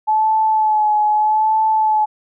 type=tone with vibrato; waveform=sine; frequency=860 Hz; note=A5; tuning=40 cents flat; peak=-12 dBFS; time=0.07-2.06 s; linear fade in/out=20 ms; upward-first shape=sine; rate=0.8 Hz; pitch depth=30 cents each way; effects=none